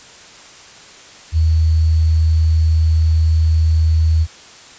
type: tone with sample-and-hold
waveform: sine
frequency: 80 Hz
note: D#2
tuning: 49 cents sharp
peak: -10 dBFS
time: 1.32-4.27 s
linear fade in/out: 50 ms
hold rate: 4410 Hz
effects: white hiss -40 dBFS RMS until 4.78 s + resampled to 16000 Hz